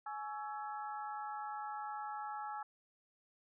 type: harmonic tone with a mistuned harmonic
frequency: 280.7 Hz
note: C#4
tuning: 22 cents sharp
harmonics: 3 / 4 / 5 / 6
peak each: -42 / -50 / -46 / -54 dBFS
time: 0.06-2.63 s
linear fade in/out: 5 ms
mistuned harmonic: 5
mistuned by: -99 cents
effects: none